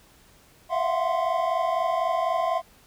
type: tone cluster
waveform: triangle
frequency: 657 / 681 / 733 / 1043 Hz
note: E5 / F5 / F#5 / C6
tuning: -6 / -44 / -16 / -6 cents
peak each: -26 dBFS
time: 0.69-2.62 s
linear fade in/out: 50 ms
effects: pink hiss -56 dBFS RMS until 2.86 s